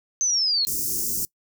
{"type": "linear sweep", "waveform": "sine", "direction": "down", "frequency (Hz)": [6272, 4186], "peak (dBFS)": -19, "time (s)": [0.21, 0.65], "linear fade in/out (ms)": 0}
{"type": "band-stop noise", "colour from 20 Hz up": "white", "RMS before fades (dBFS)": -26, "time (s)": [0.67, 1.25], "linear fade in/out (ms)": 0, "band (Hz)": [410, 5300], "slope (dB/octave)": 48}
{"effects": ["noise-tail reverb RT60 0.1 s tail -24 dB re dry"]}